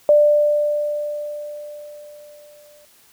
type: tone with exponential decay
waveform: sine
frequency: 592 Hz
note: D5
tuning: 14 cents sharp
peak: -8 dBFS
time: 0.09-2.85 s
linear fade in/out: 1 ms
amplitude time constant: 600 ms
effects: white hiss -53 dBFS RMS until 3.12 s